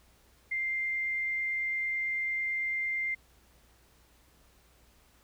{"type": "tone", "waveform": "sine", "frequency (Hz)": 2097, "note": "C7", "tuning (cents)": 3, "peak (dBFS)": -29, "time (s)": [0.51, 3.15], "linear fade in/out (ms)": 10, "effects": ["added 60 Hz sine -64 dBFS peak until 5.23 s", "pink hiss -64 dBFS RMS until 5.23 s"]}